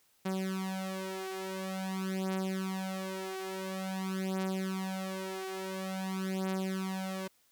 sawtooth beating tone pair, 189.4 / 189.88 Hz, F#3 / F#3, +41 / +45 cents, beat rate 0.48 Hz, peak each -33 / -33 dBFS, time 0.25-7.28 s, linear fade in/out 10 ms, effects white hiss -69 dBFS RMS until 7.51 s

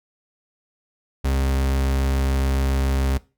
40% pulse tone, 67.1 Hz, C2, 44 cents sharp, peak -18 dBFS, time 1.24-3.18 s, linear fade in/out 10 ms, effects noise-tail reverb RT60 0.3 s tail -20 dB re dry

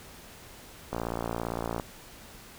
click train, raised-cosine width 1 ms, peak -17 dBFS, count 51, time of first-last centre 0.93-1.798 s, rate 57.6 Hz, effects pink hiss -49 dBFS RMS until 2.58 s

